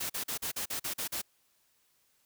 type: noise bursts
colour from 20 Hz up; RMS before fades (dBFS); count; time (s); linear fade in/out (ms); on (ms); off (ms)
white; -35; 9; 0-1.218; 10; 98; 42
effects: white hiss -71 dBFS RMS until 2.25 s